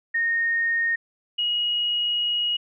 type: tone pair in turn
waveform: sine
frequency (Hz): 1848 / 2894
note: A#6 / F#7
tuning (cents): -16 / -39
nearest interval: minor sixth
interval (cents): 777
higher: second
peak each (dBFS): -20 / -21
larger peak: first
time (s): 0.14-0.96 / 1.38-2.57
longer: second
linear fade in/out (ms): 10
effects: none